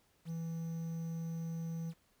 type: tone with quantisation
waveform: triangle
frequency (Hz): 164.81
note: E3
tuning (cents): 0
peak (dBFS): -35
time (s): 0.25-1.94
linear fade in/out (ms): 50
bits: 10
effects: pink hiss -72 dBFS RMS until 2.2 s